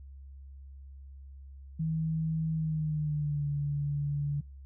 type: tone with pitch glide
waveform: sine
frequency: 160 to 144.2 Hz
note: D#3 to D3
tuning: +49 to -31 cents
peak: -28 dBFS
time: 1.79-4.41 s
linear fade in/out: 10 ms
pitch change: -180 cents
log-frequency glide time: 2.53-3.48 s
effects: noise-tail reverb RT60 0.3 s tail -26 dB re dry + added 68 Hz sine -45 dBFS peak until 4.65 s